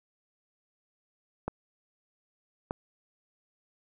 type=clicks; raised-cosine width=1 ms; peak=-17 dBFS; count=2; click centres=1.48 / 2.709 s; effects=none